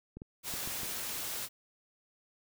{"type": "clicks", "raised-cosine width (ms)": 3, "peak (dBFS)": -31, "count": 5, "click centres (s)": [0.17, 0.219, 0.539, 0.675, 0.833]}
{"type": "noise", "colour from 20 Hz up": "white", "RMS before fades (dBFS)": -38, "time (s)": [0.43, 1.49], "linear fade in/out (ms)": 50}
{"effects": []}